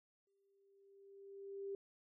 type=tone with exponential growth; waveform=sine; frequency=395.2 Hz; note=G4; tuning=14 cents sharp; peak=-40 dBFS; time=0.27-1.75 s; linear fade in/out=2 ms; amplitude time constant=320 ms; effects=none